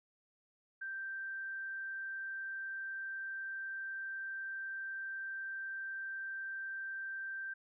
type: tone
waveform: sine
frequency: 1568 Hz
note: G6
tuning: in tune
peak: -39 dBFS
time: 0.81-7.54 s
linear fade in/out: 10 ms
effects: none